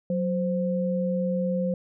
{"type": "tone pair together", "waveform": "sine", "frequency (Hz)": [184.2, 521], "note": ["F#3", "C5"], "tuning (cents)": [-7, -7], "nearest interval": "octave + tritone", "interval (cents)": 1800, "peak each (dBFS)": [-25, -27], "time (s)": [0.1, 1.74], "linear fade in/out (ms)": 2, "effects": []}